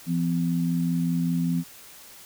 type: tone pair together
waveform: sine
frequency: 170.18 / 255.3 Hz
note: F3 / C4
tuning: -45 / -42 cents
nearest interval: perfect fifth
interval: 703 cents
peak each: -23 / -27 dBFS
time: 0.06-1.64 s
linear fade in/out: 50 ms
effects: white hiss -47 dBFS RMS until 2.25 s